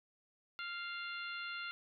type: harmonic tone with a mistuned harmonic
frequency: 695 Hz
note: F5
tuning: 9 cents flat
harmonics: 2 / 3 / 4 / 5 / 6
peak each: -43 / -48 / -47 / -52 / -52 dBFS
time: 0.59-1.71 s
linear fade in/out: 0 ms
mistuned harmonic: 3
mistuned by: +16 cents
effects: none